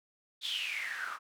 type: noise with band-pass filter sweep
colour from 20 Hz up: white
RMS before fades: -37 dBFS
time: 0.41-1.19 s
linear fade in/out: 50 ms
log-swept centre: 3700 to 1200 Hz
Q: 9.5
effects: none